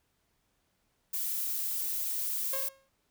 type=noise; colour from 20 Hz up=violet; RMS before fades=-33 dBFS; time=1.13-2.69 s; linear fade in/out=10 ms
type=tone with exponential decay; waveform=sawtooth; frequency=540 Hz; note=C#5; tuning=45 cents flat; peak=-30 dBFS; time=2.53-2.89 s; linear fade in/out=5 ms; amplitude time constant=77 ms
effects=pink hiss -75 dBFS RMS until 3.1 s